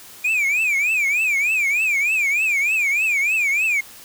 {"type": "tone with vibrato", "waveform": "triangle", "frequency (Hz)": 2396, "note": "D7", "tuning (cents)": 34, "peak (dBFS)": -15, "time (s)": [0.24, 3.81], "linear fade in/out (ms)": 10, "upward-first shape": "triangle", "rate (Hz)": 3.3, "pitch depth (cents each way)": 200, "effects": ["white hiss -42 dBFS RMS until 4.04 s"]}